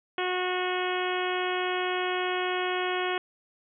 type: harmonic tone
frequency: 364.7 Hz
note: F#4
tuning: 25 cents flat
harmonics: 1 / 2 / 3 / 4 / 5 / 6 / 7 / 8 / 9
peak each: -30 / -33 / -35 / -36 / -37 / -38 / -38 / -39 / -40 dBFS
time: 0.18-3.18 s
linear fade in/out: 2 ms
effects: none